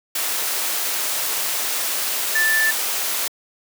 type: tone in noise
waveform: sine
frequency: 1760 Hz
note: A6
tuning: in tune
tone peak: -16 dBFS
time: 2.35-2.71 s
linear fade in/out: 5 ms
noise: white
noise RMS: -23 dBFS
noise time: 0.15-3.28 s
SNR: +4 dB
effects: high-pass 400 Hz 12 dB/octave